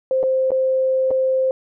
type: tone with dropouts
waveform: sine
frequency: 523.3 Hz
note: C5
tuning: in tune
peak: -15 dBFS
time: 0.11-1.51 s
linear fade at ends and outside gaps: 1 ms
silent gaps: 0.23-0.236 / 0.506-0.517 / 1.107-1.112 s
effects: none